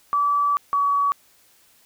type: tone pair in turn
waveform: sine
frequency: 1153 / 1133.8 Hz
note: D6 / C#6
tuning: -32 / +39 cents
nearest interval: unison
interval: 29 cents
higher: first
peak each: -17 dBFS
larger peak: neither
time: 0.13-0.57 / 0.73-1.12 s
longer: first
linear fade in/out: 0 ms
effects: white hiss -57 dBFS RMS until 1.85 s